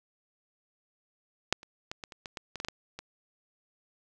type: clicks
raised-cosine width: 0.2 ms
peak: -6 / -30 / -19 / -22 / -28 / -22 / -20 / -21 / -18 / -17 / -16 / -23 dBFS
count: 12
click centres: 1.526 / 1.631 / 1.915 / 2.038 / 2.122 / 2.258 / 2.372 / 2.557 / 2.601 / 2.648 / 2.685 / 2.99 s
effects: none